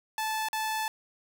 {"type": "tone with dropouts", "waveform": "sawtooth", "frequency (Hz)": 873, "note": "A5", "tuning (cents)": -14, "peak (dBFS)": -25, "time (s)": [0.18, 0.88], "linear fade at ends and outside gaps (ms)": 1, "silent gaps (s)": [0.486, 0.53], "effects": []}